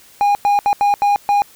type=tone bursts at uneven times; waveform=triangle; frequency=815 Hz; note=G#5; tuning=33 cents flat; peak=-9 dBFS; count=6; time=0.21-0.35 / 0.45-0.59 / 0.66-0.73 / 0.81-0.94 / 1.02-1.16 / 1.29-1.42 s; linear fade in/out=0 ms; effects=white hiss -46 dBFS RMS until 1.55 s